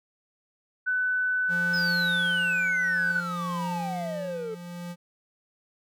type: tone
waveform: sine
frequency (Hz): 1500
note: F#6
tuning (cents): +23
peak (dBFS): -23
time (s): 0.86-3.21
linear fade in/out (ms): 20
type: tone with tremolo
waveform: square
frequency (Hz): 174.61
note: F3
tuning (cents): 0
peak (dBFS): -30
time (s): 1.48-4.96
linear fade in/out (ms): 50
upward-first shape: triangle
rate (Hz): 0.58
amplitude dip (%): 75
type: exponential sweep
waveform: triangle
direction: down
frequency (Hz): 5210 to 428.9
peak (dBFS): -29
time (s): 1.73-4.55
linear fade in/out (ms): 10
effects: none